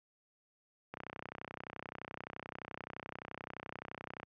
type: click train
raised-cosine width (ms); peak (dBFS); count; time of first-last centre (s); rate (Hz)
0.5; -27; 105; 0.94-4.231; 31.6
effects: high-pass 100 Hz 12 dB/octave

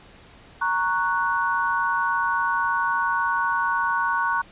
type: chord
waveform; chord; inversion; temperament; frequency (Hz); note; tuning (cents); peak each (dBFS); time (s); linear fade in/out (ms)
sine; F# major; first; equal; 932.3 / 1108.7 / 1480; A#5 / C#6 / F#6; 0 / 0 / 0; -25 / -25 / -24; 0.61-4.42; 10
effects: pink hiss -49 dBFS RMS until 4.51 s + resampled to 8000 Hz

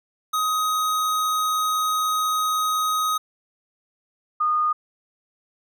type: tone pair in turn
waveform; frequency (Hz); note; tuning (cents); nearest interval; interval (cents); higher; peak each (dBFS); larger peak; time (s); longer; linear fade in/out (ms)
square / sine; 1257 / 1226.9; D#6 / D#6; +17 / -25; unison; 42; first; -21 / -18; second; 0.33-3.18 / 4.4-4.73; first; 10
effects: none

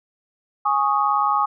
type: chord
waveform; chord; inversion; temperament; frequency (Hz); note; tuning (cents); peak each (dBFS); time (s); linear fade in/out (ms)
sine; Ab suspended fourth; none; just; 830.6 / 1107.5 / 1245.9; Ab5 / Db6 / Eb6; 0 / -2 / +2; -21; 0.65-1.46; 10
effects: none

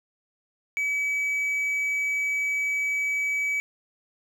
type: tone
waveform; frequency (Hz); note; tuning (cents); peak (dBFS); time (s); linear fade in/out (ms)
triangle; 2284; D7; -49; -22; 0.77-3.6; 0
effects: none

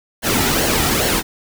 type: noise with flanger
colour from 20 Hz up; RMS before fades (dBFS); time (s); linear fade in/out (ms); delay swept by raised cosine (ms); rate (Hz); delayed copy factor
pink; -17; 0.22-1.23; 50; 0.81 to 1.91; 2.4; -0.55
effects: none

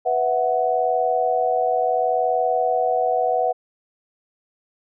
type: chord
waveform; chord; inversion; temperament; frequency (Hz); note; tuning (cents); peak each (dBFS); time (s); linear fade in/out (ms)
sine; B suspended fourth; none; equal; 493.9 / 659.3 / 740; B4 / E5 / F#5; 0 / 0 / 0; -23 / -23 / -20; 0.05-3.53; 20
effects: none

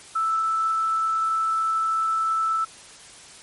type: tone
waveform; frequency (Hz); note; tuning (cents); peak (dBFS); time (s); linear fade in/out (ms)
sine; 1318.5; E6; 0; -20; 0.15-2.65; 10
effects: white hiss -45 dBFS RMS until 3.42 s + MP3 48 kbps

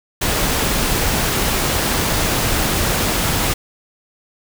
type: noise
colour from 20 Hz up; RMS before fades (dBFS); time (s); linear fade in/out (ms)
pink; -18; 0.21-3.54; 10
effects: none

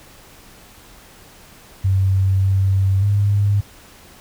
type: tone with pitch steps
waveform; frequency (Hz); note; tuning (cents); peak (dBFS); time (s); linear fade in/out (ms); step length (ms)
sine; 95.8 / 96.4 / 101.5; G2 / G2 / G#2; -39 / -28 / -39; -13; 1.84-3.61; 10; 590
effects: pink hiss -45 dBFS RMS until 4.2 s

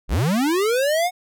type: linear sweep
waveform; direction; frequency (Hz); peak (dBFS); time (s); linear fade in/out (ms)
square; up; 30.26 to 740; -18; 0.08-1.11; 50
effects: none

